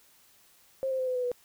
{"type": "tone with pitch steps", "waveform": "sine", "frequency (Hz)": [532, 523.5, 515.1, 506.8, 498.7, 490.7], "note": ["C5", "C5", "C5", "B4", "B4", "B4"], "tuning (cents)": [29, 1, -27, 45, 17, -11], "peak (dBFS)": -27, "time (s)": [0.83, 1.316], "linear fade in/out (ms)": 0, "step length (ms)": 81, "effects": ["white hiss -61 dBFS RMS until 1.44 s"]}